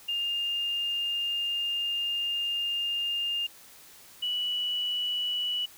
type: tone pair in turn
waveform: sine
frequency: 2812 / 2948 Hz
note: F7 / F#7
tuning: +11 / -7 cents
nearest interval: minor second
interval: 82 cents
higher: second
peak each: -27 dBFS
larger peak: neither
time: 0.08-3.47 / 4.22-5.66 s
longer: first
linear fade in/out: 10 ms
effects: white hiss -52 dBFS RMS until 5.77 s